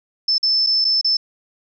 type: tone with dropouts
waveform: sine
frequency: 5274 Hz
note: E8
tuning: in tune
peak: -14 dBFS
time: 0.28-1.17 s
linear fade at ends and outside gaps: 5 ms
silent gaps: 0.382-0.429 / 0.665-0.669 / 0.845-0.849 / 1.013-1.045 s
effects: none